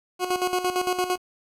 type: tone with tremolo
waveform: 20% pulse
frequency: 363.7 Hz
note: F#4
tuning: 30 cents flat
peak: -16 dBFS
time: 0.19-1.18 s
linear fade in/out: 50 ms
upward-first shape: square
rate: 8.8 Hz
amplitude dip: 65%
effects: resampled to 32000 Hz + 9-bit